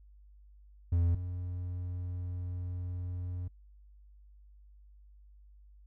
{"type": "tone pair in turn", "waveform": "triangle", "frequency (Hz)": [86, 89.47], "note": ["F2", "F2"], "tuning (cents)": [-26, 42], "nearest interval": "minor second", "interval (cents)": 68, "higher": "second", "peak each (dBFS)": [-23, -33], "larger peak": "first", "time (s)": [[0.92, 1.15], [1.15, 3.48]], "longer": "second", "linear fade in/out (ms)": 5, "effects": ["noise-tail reverb RT60 0.1 s tail -23 dB re dry", "added 50 Hz sine -54 dBFS peak until 5.86 s"]}